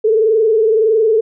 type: tone with frequency modulation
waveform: sine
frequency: 440 Hz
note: A4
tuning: in tune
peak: -9 dBFS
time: 0.04-1.21 s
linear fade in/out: 10 ms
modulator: 21.7 Hz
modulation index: 0.87
effects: none